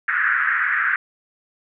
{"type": "band-pass noise", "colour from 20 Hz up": "white", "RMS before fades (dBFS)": -20, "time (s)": [0.08, 0.96], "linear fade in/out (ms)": 2, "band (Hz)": [1400, 1800], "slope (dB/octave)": 48, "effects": []}